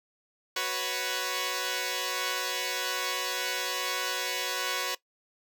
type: chord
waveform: 5% pulse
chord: F# suspended fourth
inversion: none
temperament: equal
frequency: 370 / 493.9 / 554.4 Hz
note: F#4 / B4 / C#5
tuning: 0 / 0 / 0 cents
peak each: -24 / -21 / -22 dBFS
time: 0.56-4.95 s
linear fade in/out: 5 ms
effects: noise-tail reverb RT60 0.1 s tail -19 dB re dry